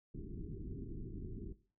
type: low-pass noise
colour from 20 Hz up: pink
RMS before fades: -45 dBFS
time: 0.14-1.53 s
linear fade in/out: 5 ms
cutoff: 410 Hz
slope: 96 dB/octave
effects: noise-tail reverb RT60 0.4 s tail -17 dB re dry